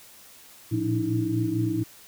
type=tone cluster; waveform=sine; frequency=113.9 / 118.3 / 176.5 / 294.7 / 321.6 Hz; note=A#2 / A#2 / F3 / D4 / E4; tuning=-40 / +26 / +19 / +6 / -43 cents; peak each=-28 / -32 / -35 / -31 / -26 dBFS; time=0.71-1.84 s; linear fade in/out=20 ms; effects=white hiss -50 dBFS RMS until 2.07 s